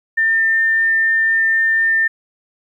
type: tone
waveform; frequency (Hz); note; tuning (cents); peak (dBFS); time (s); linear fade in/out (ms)
sine; 1801; A6; +40; -12; 0.17-2.08; 10
effects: 9-bit